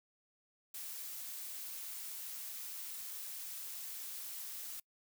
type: noise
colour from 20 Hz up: blue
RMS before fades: -45 dBFS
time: 0.74-4.8 s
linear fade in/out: 5 ms
effects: noise-tail reverb RT60 0.1 s tail -25 dB re dry